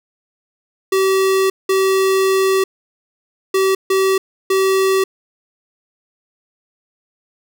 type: tone bursts at uneven times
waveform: square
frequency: 383.5 Hz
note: G4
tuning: 38 cents flat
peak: -13 dBFS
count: 5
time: 0.92-1.5 / 1.69-2.64 / 3.54-3.75 / 3.9-4.18 / 4.5-5.04 s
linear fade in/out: 5 ms
effects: none